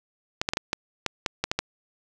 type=clicks; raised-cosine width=0.2 ms; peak=-7 dBFS; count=10; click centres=0.415 / 0.489 / 0.535 / 0.571 / 0.731 / 1.063 / 1.262 / 1.44 / 1.515 / 1.59 s; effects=none